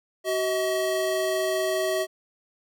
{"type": "tone pair together", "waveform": "square", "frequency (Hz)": [377.1, 636.8], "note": ["F#4", "D#5"], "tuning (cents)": [33, 40], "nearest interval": "major sixth", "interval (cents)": 907, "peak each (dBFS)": [-28, -26], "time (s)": [0.24, 2.07], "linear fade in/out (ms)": 50, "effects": []}